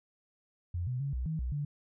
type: tone with pitch steps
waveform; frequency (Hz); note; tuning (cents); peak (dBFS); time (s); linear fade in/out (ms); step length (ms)
sine; 87.6 / 125.7 / 139.6 / 62.7 / 158.7 / 62 / 145.5; F2 / B2 / C#3 / B1 / D#3 / B1 / D3; +6 / +31 / +13 / +27 / +35 / +7 / -16; -31; 0.74-1.65; 5; 130
effects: none